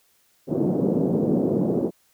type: band-pass noise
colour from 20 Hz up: pink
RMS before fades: -22 dBFS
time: 0.47-1.91 s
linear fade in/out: 50 ms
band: 170 to 480 Hz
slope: 24 dB/octave
effects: white hiss -63 dBFS RMS until 2.13 s